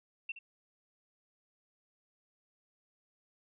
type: tone with echo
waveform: sine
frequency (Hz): 2700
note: E7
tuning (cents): +41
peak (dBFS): -35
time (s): 0.29-0.32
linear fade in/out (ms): 5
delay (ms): 70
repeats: 1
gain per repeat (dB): -11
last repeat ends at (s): 0.39
effects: none